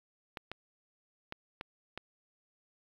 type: clicks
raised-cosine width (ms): 0.3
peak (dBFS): -23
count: 5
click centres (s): 0.372 / 0.516 / 1.324 / 1.611 / 1.976
effects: low-pass 5000 Hz 12 dB/octave + 9-bit

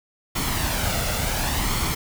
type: noise with flanger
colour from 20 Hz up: pink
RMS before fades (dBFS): -24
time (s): 0.35-1.95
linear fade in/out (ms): 10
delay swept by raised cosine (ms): 0.91 to 1.46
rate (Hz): 0.69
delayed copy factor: +0.5
effects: none

